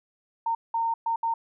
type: tone bursts at uneven times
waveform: sine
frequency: 916 Hz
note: A#5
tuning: 31 cents flat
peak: -23 dBFS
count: 4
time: 0.46-0.55 / 0.74-0.94 / 1.06-1.16 / 1.23-1.34 s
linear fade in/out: 5 ms
effects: none